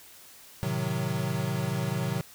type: chord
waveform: square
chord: A diminished seventh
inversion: none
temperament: equal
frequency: 110 / 130.81 / 155.56 / 185 Hz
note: A2 / C3 / Eb3 / Gb3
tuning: 0 / 0 / 0 / 0 cents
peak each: -36 / -32 / -34 / -34 dBFS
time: 0.63-2.21 s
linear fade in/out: 0 ms
effects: white hiss -51 dBFS RMS until 2.34 s